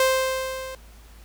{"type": "tone with level ramp", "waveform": "sawtooth", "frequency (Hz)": 523.3, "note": "C5", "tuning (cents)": 0, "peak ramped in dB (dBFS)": [-12, -30], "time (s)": [0, 0.75], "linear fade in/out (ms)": 2, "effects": ["added 54 Hz sine -45 dBFS peak until 1.24 s", "pink hiss -53 dBFS RMS until 1.24 s"]}